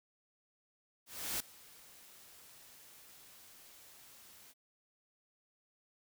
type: noise with ADSR envelope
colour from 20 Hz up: white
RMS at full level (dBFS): -36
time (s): 1.06-4.54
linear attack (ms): 340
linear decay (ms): 5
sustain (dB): -22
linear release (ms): 39
effects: none